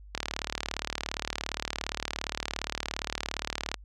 click train, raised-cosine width 0.2 ms, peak -12 dBFS, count 135, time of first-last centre 0.15-3.742 s, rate 37.3 Hz, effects added 50 Hz sine -46 dBFS peak until 3.84 s

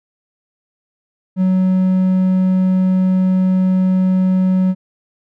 triangle tone, 186.2 Hz, F#3, 11 cents sharp, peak -9 dBFS, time 1.36-4.75 s, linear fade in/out 50 ms, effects none

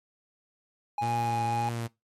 triangle tone, 826 Hz, G#5, 10 cents flat, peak -25 dBFS, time 0.98-1.69 s, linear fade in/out 2 ms
sawtooth tone with vibrato, 115.7 Hz, A#2, 13 cents flat, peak -27 dBFS, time 1.01-1.88 s, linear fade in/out 20 ms, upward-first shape triangle, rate 1.8 Hz, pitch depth 34 cents each way
effects noise-tail reverb RT60 0.2 s tail -21 dB re dry + MP3 64 kbps

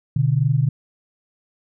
sine tone pair together, 124.3 / 147.3 Hz, B2 / D3, +12 / +6 cents, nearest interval minor third, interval 294 cents, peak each -18 dBFS, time 0.16-0.69 s, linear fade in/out 5 ms, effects none

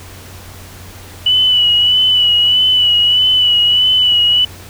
sine tone with vibrato, 2960 Hz, F#7, in tune, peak -8 dBFS, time 1.26-4.45 s, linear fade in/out 5 ms, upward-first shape sine, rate 1.6 Hz, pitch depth 37 cents each way, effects added 91 Hz sine -35 dBFS peak until 4.69 s + pink hiss -36 dBFS RMS until 4.69 s

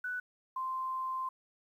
sine tone pair in turn, 1487 / 1042.7 Hz, F#6 / C6, +8 / -6 cents, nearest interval tritone, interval 614 cents, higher first, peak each -34 / -33 dBFS, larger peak second, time 0.04-0.2 / 0.56-1.29 s, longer second, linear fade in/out 5 ms, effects 11-bit

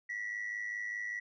sine tone with amplitude modulation, 1941 Hz, B6, 31 cents flat, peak -31 dBFS, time 0.09-1.2 s, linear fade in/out 10 ms, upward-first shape sine, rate 105 Hz, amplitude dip 70%, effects tanh soft clip ceiling -32 dBFS

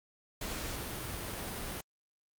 pink noise, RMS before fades -39 dBFS, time 0.41-1.81 s, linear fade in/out 5 ms, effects Opus 48 kbps

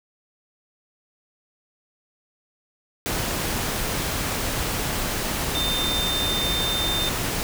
sine tone in noise, 3600 Hz, A7, 39 cents sharp, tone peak -24 dBFS, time 5.55-7.09 s, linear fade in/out 0 ms, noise pink, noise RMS -26 dBFS, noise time 3.06-7.43 s, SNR -1 dB, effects none

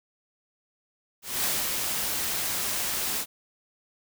white noise with ADSR envelope, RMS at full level -26 dBFS, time 1.22-3.26 s, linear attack 220 ms, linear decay 230 ms, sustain -3 dB, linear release 57 ms, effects none

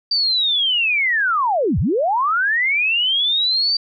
sine linear two-way sweep, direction down then up, 4675 to 61.74 to 4675 Hz, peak -15 dBFS, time 0.11-3.77 s, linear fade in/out 5 ms, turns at 1.79 s, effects none

